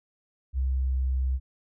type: tone with pitch glide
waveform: sine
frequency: 65.41 to 64.96 Hz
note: C2 to C2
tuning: 0 to -12 cents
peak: -23 dBFS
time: 0.53-1.4 s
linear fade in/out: 50 ms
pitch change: -12 cents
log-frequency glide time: 0.76-0.94 s
effects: none